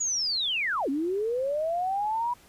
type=linear two-way sweep; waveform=sine; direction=down then up; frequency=6900 to 261.6 to 983 Hz; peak=-25 dBFS; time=0-2.34 s; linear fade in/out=10 ms; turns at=0.89 s; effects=pink hiss -56 dBFS RMS until 2.48 s + resampled to 32000 Hz